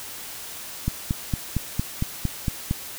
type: click train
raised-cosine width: 5 ms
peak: -10 dBFS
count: 9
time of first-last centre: 0.88-2.711 s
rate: 4.37 Hz
effects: white hiss -37 dBFS RMS until 2.98 s